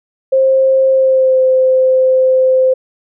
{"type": "tone with pitch glide", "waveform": "sine", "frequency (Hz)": [530, 518.8], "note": ["C5", "C5"], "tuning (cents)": [22, -15], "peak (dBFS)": -7, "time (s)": [0.32, 2.74], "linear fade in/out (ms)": 10, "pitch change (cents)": -37, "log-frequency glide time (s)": [0.91, 1.4], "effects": []}